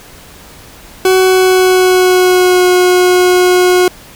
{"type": "tone with pitch glide", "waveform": "40% pulse", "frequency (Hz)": [374.4, 362.5], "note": ["F#4", "F#4"], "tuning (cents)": [20, -35], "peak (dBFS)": -5, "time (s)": [1.05, 3.88], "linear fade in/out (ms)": 2, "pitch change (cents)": -55, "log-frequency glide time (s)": [1.18, 2.67], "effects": ["pink hiss -36 dBFS RMS until 4.15 s"]}